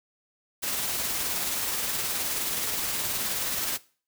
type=noise with tremolo; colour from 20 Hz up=white; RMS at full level=-28 dBFS; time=0.62-3.78 s; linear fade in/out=20 ms; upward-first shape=triangle; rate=19 Hz; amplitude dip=30%; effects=noise-tail reverb RT60 0.4 s tail -20 dB re dry